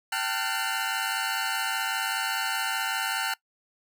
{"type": "tone cluster", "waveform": "25% pulse", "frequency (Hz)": [776, 892, 1388, 1487, 2089], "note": ["G5", "A5", "F6", "F#6", "C7"], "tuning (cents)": [-18, 23, -11, 8, -3], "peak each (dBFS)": [-30, -29, -28, -29, -35], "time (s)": [0.12, 3.34], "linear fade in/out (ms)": 5, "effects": ["noise-tail reverb RT60 0.1 s tail -21 dB re dry"]}